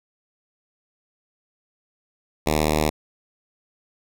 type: tone with notch filter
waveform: 5% pulse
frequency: 76.7 Hz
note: D#2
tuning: 24 cents flat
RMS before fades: -21 dBFS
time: 2.46-2.9 s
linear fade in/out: 10 ms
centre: 1400 Hz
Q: 1.9
effects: none